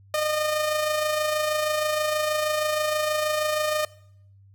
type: tone with amplitude modulation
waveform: sawtooth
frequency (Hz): 610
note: D#5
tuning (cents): -34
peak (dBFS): -17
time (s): 0.14-3.85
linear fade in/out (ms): 2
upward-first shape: sine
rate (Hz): 26.3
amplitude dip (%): 40
effects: noise-tail reverb RT60 0.7 s tail -21 dB re dry + added 98 Hz sine -50 dBFS peak until 4.54 s